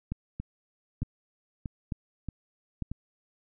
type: two click trains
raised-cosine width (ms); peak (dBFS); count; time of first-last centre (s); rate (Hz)
5; -19 / -22; 4 / 5; 0.12-2.823 / 0.4-2.916; 1.11 / 1.59
effects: none